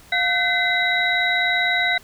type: tone cluster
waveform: sine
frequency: 709 / 1525 / 2041 / 3864 Hz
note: F5 / G6 / C7 / B7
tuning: +26 / -48 / -44 / -39 cents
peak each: -25 / -24 / -20 / -24 dBFS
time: 0.12-1.98 s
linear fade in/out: 5 ms
effects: pink hiss -48 dBFS RMS until 2.03 s